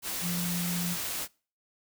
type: tone in noise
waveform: sine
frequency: 175 Hz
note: F3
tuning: 4 cents sharp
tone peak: -30 dBFS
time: 0.21-0.97 s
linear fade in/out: 50 ms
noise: white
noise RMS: -34 dBFS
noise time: 0.02-1.28 s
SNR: +1 dB
effects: noise-tail reverb RT60 0.4 s tail -25 dB re dry